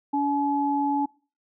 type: tone pair together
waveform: sine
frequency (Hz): 284.6 / 852.8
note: C#4 / G#5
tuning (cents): +46 / +46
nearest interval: octave + perfect fifth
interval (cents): 1900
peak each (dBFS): -24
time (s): 0.13-1.06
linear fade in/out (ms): 10
effects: noise-tail reverb RT60 0.4 s tail -25 dB re dry